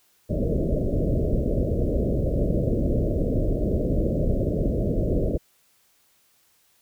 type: low-pass noise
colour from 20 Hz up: pink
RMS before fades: -23 dBFS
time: 0.29-5.38 s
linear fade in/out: 20 ms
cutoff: 630 Hz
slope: 96 dB/octave
effects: white hiss -63 dBFS RMS until 6.81 s